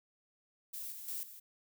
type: noise with level steps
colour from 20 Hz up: violet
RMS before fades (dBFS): -43 / -47 / -40 / -52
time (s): 0.73-1.4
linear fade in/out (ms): 10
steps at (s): 0.92 / 1.08 / 1.23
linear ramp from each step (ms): 2
effects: none